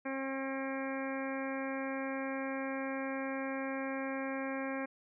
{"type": "harmonic tone with a mistuned harmonic", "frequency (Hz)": 269, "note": "C4", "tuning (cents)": 48, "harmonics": [1, 2, 3, 4, 5, 6, 7, 8, 9], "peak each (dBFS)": [-38, -40, -46, -46, -51, -45, -49, -49, -49], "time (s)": [0.05, 4.86], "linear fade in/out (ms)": 10, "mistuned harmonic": 9, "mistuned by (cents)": -38, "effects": []}